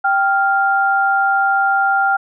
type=tone pair together; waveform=sine; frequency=784 / 1396.9 Hz; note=G5 / F6; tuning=0 / 0 cents; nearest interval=minor seventh; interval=1000 cents; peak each=-15 dBFS; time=0.04-2.17 s; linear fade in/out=10 ms; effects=none